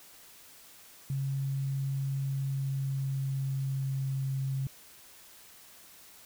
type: tone with pitch glide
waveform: sine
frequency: 136.4 to 134.44 Hz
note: C#3 to C3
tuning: -28 to +47 cents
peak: -29 dBFS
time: 1.1-4.67 s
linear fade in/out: 2 ms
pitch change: -25 cents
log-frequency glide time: 2.19-4.37 s
effects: white hiss -54 dBFS RMS until 6.25 s